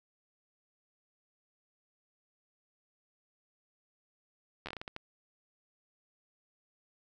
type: slowing click train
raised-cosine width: 0.3 ms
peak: -24 dBFS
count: 9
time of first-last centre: 4.66-4.964 s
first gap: 11 ms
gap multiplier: 1.34
effects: none